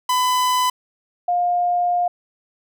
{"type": "tone pair in turn", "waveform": ["45% pulse", "sine"], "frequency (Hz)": [1003, 707.8], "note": ["B5", "F5"], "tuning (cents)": [26, 23], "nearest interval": "tritone", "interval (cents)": 603, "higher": "first", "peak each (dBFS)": -16, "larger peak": "neither", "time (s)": [[0.09, 0.7], [1.28, 2.08]], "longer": "second", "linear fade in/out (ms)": 5, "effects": []}